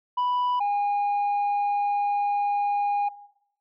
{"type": "tone pair in turn", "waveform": "sine", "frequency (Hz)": [987.8, 815.8], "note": ["B5", "G#5"], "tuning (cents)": [0, -31], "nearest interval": "minor third", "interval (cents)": 331, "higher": "first", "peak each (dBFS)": -19, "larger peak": "neither", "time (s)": [[0.17, 0.6], [0.6, 3.09]], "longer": "second", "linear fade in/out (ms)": 10, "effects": ["noise-tail reverb RT60 0.8 s tail -19 dB re dry", "tanh soft clip ceiling -21 dBFS"]}